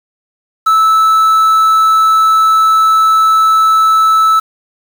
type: tone with quantisation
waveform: triangle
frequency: 1310 Hz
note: E6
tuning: 11 cents flat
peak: -4 dBFS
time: 0.66-4.4 s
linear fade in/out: 10 ms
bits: 5
effects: none